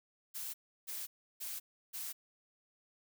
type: noise bursts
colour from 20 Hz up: blue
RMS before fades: -42 dBFS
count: 4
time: 0.34-2.13 s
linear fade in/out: 20 ms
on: 200 ms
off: 330 ms
effects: none